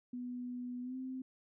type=tone with pitch glide; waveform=sine; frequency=246.9 to 259.5 Hz; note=B3 to C4; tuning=0 to -14 cents; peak=-39 dBFS; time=0.13-1.22 s; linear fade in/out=5 ms; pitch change=+86 cents; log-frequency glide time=0.82-0.96 s; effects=none